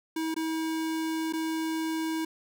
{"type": "tone with dropouts", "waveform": "square", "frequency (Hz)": 320.9, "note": "E4", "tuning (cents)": -46, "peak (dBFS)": -29, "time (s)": [0.16, 2.25], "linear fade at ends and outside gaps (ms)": 5, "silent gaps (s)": [[0.343, 0.363], [1.326, 1.334]], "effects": []}